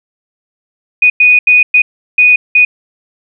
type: tone bursts at uneven times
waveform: sine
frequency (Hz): 2478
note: D#7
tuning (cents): -8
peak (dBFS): -3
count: 6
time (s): 1.02-1.1 / 1.2-1.39 / 1.47-1.63 / 1.74-1.82 / 2.18-2.36 / 2.55-2.65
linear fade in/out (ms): 5
effects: none